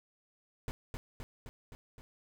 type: noise with echo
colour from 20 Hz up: brown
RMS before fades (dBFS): -37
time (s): 0.68-0.71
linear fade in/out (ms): 0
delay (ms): 260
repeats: 5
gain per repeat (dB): -3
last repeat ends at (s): 2.01
effects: none